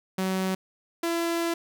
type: tone pair in turn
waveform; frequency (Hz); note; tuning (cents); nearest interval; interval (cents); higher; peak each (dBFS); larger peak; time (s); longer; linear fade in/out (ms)
sawtooth; 188.5 / 336.8; F#3 / E4; +32 / +37; minor seventh; 1005; second; -21; neither; 0.18-0.55 / 1.03-1.54; second; 5
effects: none